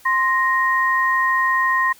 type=tone pair together; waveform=sine; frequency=1048 / 1867.3 Hz; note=C6 / A#6; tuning=+2 / +2 cents; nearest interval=minor seventh; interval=1000 cents; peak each=-18 dBFS; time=0.05-1.93 s; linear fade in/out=10 ms; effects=white hiss -49 dBFS RMS until 1.99 s